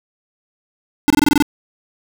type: tone bursts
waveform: square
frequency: 293.1 Hz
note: D4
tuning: 3 cents flat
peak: -10 dBFS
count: 8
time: 1.08-1.424 s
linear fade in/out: 0 ms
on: 22 ms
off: 24 ms
effects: none

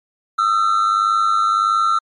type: tone pair together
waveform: triangle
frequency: 1239 / 1340.6 Hz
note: D#6 / E6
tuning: -8 / +29 cents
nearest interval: minor second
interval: 137 cents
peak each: -17 / -13 dBFS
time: 0.38-1.99 s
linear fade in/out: 10 ms
effects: MP3 48 kbps

